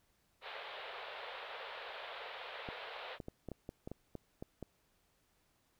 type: band-pass noise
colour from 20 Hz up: pink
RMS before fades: -47 dBFS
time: 0.41-3.19 s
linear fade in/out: 50 ms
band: 460 to 3900 Hz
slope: 48 dB/octave
type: clicks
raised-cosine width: 2 ms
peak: -30 dBFS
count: 11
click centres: 2.688 / 3.202 / 3.284 / 3.487 / 3.517 / 3.691 / 3.875 / 3.916 / 4.153 / 4.425 / 4.627 s
effects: pink hiss -75 dBFS RMS until 5.79 s